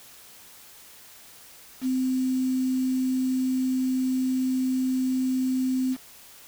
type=tone with quantisation; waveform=sine; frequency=258.5 Hz; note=C4; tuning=21 cents flat; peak=-22 dBFS; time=1.81-5.97 s; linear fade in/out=50 ms; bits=7; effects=white hiss -49 dBFS RMS until 6.47 s